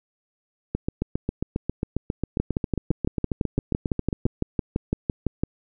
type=two click trains; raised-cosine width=3 ms; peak=-9 / -11 dBFS; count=19 / 27; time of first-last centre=2.4-5.435 / 0.75-4.264 s; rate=5.93 / 7.4 Hz; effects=none